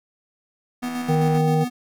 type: tone with tremolo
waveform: square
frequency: 246.9 Hz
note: B3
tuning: in tune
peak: -25 dBFS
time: 0.82-1.7 s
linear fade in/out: 20 ms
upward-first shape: square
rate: 7.6 Hz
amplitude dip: 35%
type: click train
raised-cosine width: 0.5 ms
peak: -23 dBFS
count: 90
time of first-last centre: 0.83-1.376 s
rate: 163 Hz
type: harmonic tone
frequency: 156.6 Hz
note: D#3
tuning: 11 cents sharp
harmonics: 1 / 3 / 5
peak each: -18 / -23 / -25 dBFS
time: 1.08-1.65 s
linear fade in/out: 20 ms
effects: none